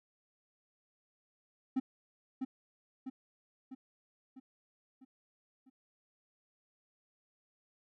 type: tone with echo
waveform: triangle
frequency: 261.6 Hz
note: C4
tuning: in tune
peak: -26 dBFS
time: 1.76-1.8 s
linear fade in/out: 10 ms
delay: 650 ms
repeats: 6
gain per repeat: -5 dB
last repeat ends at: 5.7 s
effects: none